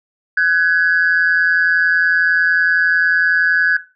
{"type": "tone pair together", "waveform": "sine", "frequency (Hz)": [1502, 1672.9], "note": ["F#6", "G#6"], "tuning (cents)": [26, 12], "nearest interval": "major second", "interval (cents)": 186, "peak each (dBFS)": -13, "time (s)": [0.37, 3.77], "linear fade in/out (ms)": 5, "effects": ["noise-tail reverb RT60 0.3 s tail -17 dB re dry", "tanh soft clip ceiling -5 dBFS"]}